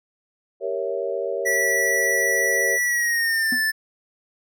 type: chord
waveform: sine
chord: G diminished seventh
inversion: none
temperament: equal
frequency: 392 / 466.2 / 554.4 / 659.3 Hz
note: G4 / Bb4 / Db5 / Fb5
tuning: 0 / 0 / 0 / 0 cents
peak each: -29 / -28 / -27 / -32 dBFS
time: 0.6-2.79 s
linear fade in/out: 50 ms
type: tone with pitch glide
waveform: square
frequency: 1951 to 1758.3 Hz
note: B6 to A6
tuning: -22 to -2 cents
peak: -20 dBFS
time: 1.45-3.72 s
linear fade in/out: 20 ms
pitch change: -180 cents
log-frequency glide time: 2.85-3.57 s
type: tone with exponential decay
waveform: triangle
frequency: 246.9 Hz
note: B3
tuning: in tune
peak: -20 dBFS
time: 3.52-3.64 s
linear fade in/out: 5 ms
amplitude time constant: 24 ms
effects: none